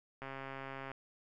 click train, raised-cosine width 0.5 ms, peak -29 dBFS, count 95, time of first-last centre 0.22-0.916 s, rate 135 Hz, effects none

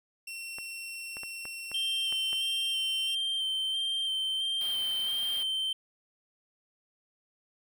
sawtooth tone with pitch glide, 2717 to 2750 Hz, F7 to F7, -48 to -27 cents, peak -35 dBFS, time 0.27-3.15 s, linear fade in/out 5 ms, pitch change +21 cents, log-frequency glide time 1.9-2.69 s
clicks, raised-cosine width 0.5 ms, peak -29 dBFS, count 7, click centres 0.585 / 1.169 / 1.234 / 1.454 / 1.716 / 2.125 / 2.33 s
triangle tone with vibrato, 3136 Hz, G7, in tune, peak -27 dBFS, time 1.74-5.73 s, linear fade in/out 5 ms, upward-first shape square, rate 1.5 Hz, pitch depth 14 cents each way
white band-stop noise, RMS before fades -45 dBFS, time 4.61-5.43 s, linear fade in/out 0 ms, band 4600 to 9900 Hz, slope 48 dB/octave
effects none

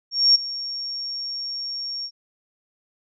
sine tone with ADSR envelope, 5530 Hz, F8, 18 cents flat, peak -10 dBFS, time 0.11-2.11 s, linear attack 240 ms, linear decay 14 ms, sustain -17 dB, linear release 65 ms, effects none

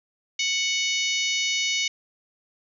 harmonic tone, 740 Hz, F#5, in tune, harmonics 3 / 4 / 5 / 6 / 7 / 8 / 9, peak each -27 / -28 / -30 / -34 / -34 / -31 / -36 dBFS, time 0.39-1.88 s, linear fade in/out 5 ms, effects none

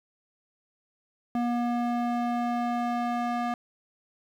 square tone with band-pass filter sweep, 239.7 Hz, A#3, 48 cents sharp, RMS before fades -28 dBFS, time 1.35-3.54 s, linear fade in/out 2 ms, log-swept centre 490 to 870 Hz, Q 1.1, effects 10-bit

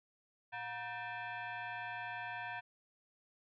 sine tone with frequency modulation, 114.6 Hz, A#2, 29 cents flat, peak -40 dBFS, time 0.52-2.61 s, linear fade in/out 20 ms, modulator 834 Hz, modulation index 2.6, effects none

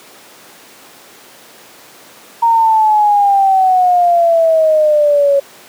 sine exponential sweep, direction down, 932.3 to 554.4 Hz, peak -7 dBFS, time 2.42-5.4 s, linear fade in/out 10 ms, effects pink hiss -39 dBFS RMS until 5.68 s + high-pass 300 Hz 12 dB/octave

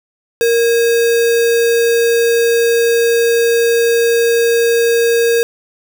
sine tone with sample-and-hold, 466 Hz, A#4, 1 cent flat, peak -9 dBFS, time 0.41-5.43 s, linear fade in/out 0 ms, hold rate 2100 Hz, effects none

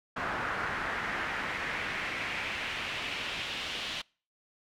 brown noise with band-pass filter sweep, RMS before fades -35 dBFS, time 0.16-4.02 s, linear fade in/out 10 ms, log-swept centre 1400 to 3400 Hz, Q 2.2, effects noise-tail reverb RT60 0.4 s tail -26 dB re dry

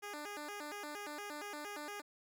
10% pulse tone with vibrato, 349.2 Hz, F4, in tune, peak -35 dBFS, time 0.02-2.02 s, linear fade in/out 20 ms, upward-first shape square, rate 4.3 Hz, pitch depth 280 cents each way, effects none

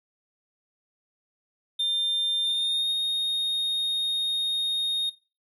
triangle tone with pitch glide, 3600 to 3708 Hz, A7 to A#7, +39 to -10 cents, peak -22 dBFS, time 1.79-5.1 s, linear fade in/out 10 ms, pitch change +51 cents, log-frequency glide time 2.43-2.9 s, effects noise-tail reverb RT60 0.3 s tail -19 dB re dry

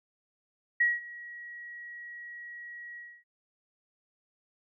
sine tone with ADSR envelope, 1910 Hz, A#6, 42 cents sharp, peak -20 dBFS, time 0.8-3.24 s, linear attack 9 ms, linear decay 190 ms, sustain -21 dB, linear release 270 ms, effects none

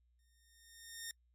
10% pulse tone with exponential growth, 1835 Hz, A#6, 28 cents flat, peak -33 dBFS, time 0.19-1.11 s, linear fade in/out 1 ms, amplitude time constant 200 ms, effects noise-tail reverb RT60 0.1 s tail -23 dB re dry + added 60 Hz sine -70 dBFS peak until 1.34 s

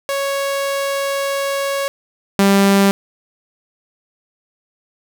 sawtooth tone pair in turn, 554.4 / 197.54 Hz, C#5 / G3, 0 / +14 cents, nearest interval octave + tritone, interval 1786 cents, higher first, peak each -14 / -6 dBFS, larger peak second, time 0.09-1.88 / 2.39-2.91 s, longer first, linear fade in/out 0 ms, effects none

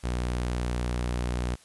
sawtooth tone, 60.7 Hz, B1, 29 cents flat, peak -23 dBFS, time 0.03-1.56 s, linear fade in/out 20 ms, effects white hiss -56 dBFS RMS until 1.64 s + resampled to 24000 Hz

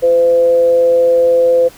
sine tone with frequency modulation, 510 Hz, C5, 44 cents flat, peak -7 dBFS, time 0.02-1.69 s, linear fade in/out 20 ms, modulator 166 Hz, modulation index 0.23, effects pink hiss -40 dBFS RMS until 1.77 s

